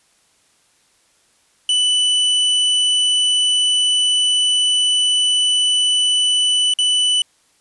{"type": "tone with dropouts", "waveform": "45% pulse", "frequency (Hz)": 2984, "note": "F#7", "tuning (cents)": 14, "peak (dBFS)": -13, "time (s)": [1.69, 7.22], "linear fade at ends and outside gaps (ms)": 2, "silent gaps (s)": [6.738, 6.787], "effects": ["white hiss -58 dBFS RMS until 7.6 s", "resampled to 24000 Hz"]}